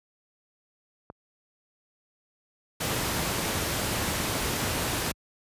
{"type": "click", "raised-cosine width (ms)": 1, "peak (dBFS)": -26, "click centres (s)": 1.101}
{"type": "noise", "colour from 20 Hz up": "pink", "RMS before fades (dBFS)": -28, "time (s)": [2.8, 5.12], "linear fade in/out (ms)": 10}
{"effects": ["high-pass 60 Hz 12 dB/octave", "resampled to 32000 Hz"]}